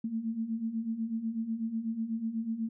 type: beating tone pair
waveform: sine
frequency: 220 / 228.1 Hz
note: A3 / A#3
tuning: 0 / -37 cents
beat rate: 8.1 Hz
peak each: -37 / -32 dBFS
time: 0.04-2.69 s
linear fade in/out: 5 ms
effects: none